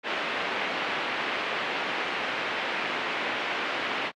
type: low-pass noise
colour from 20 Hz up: white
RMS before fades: -30 dBFS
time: 0.03-4.12 s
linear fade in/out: 50 ms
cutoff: 2800 Hz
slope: 24 dB/octave
effects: high-pass 300 Hz 12 dB/octave + AAC 64 kbps